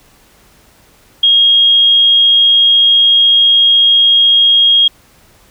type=tone; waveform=sine; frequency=3262 Hz; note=G#7; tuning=32 cents flat; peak=-5 dBFS; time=1.23-4.88 s; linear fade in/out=5 ms; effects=pink hiss -47 dBFS RMS until 5.5 s